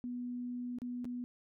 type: tone with dropouts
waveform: sine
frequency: 245.4 Hz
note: B3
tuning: 11 cents flat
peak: -37 dBFS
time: 0.04-1.24 s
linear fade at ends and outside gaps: 0 ms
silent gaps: 0.786-0.818 / 1.045-1.053 s
effects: none